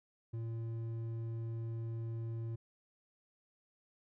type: tone with hard clipping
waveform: sine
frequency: 114.2 Hz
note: A#2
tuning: 35 cents flat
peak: -39 dBFS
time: 0.33-2.56 s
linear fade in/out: 10 ms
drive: 6 dB
effects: none